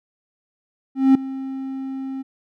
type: tone with ADSR envelope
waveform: triangle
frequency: 266.8 Hz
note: C4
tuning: 34 cents sharp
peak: -6 dBFS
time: 0.95-2.23 s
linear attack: 200 ms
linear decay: 4 ms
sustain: -18 dB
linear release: 20 ms
effects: none